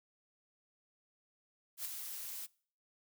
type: noise with ADSR envelope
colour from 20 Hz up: blue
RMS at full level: -38 dBFS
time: 1.77-2.47 s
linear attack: 82 ms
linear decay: 8 ms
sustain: -6 dB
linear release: 22 ms
effects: noise-tail reverb RT60 0.5 s tail -24 dB re dry